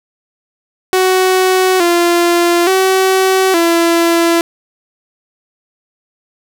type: tone with pitch steps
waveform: sawtooth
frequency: 373 / 345.3 / 379 / 337.2 Hz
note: F#4 / F4 / F#4 / E4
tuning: +14 / -20 / +42 / +39 cents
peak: -5 dBFS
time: 0.93-4.41 s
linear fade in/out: 0 ms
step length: 870 ms
effects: none